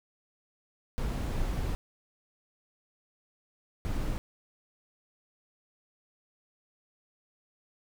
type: noise bursts at uneven times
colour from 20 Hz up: brown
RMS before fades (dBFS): -31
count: 2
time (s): 0.98-1.75 / 3.85-4.18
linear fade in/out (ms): 0
effects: none